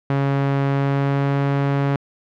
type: tone with pitch glide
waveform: sawtooth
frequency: 138.59 to 139.88 Hz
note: C#3 to C#3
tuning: 0 to +16 cents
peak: -13 dBFS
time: 0.1-1.96 s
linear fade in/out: 2 ms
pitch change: +16 cents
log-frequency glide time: 0.7-1.39 s
effects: low-pass 2000 Hz 12 dB/octave